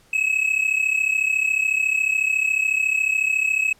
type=tone pair together; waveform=triangle; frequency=2552 / 2586 Hz; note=D#7 / E7; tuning=+43 / -34 cents; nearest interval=unison; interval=23 cents; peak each=-20 / -19 dBFS; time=0.13-3.73 s; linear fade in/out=5 ms; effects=pink hiss -56 dBFS RMS until 3.79 s + low-pass 12000 Hz 12 dB/octave